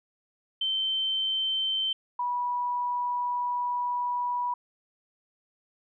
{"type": "tone pair in turn", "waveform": "sine", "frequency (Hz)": [3101, 976.8], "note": ["G7", "B5"], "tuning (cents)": [-19, -19], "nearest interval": "octave + minor sixth", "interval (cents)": 2000, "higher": "first", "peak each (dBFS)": [-25, -26], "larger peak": "first", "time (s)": [[0.61, 1.93], [2.19, 4.54]], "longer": "second", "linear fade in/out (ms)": 5, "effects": []}